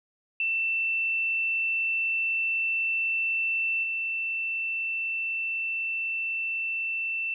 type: tone with level steps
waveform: sine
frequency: 2676 Hz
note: E7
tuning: 25 cents sharp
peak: -24 / -27 dBFS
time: 0.4-7.34 s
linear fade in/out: 2 ms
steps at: 3.83 s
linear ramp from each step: 10 ms
effects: none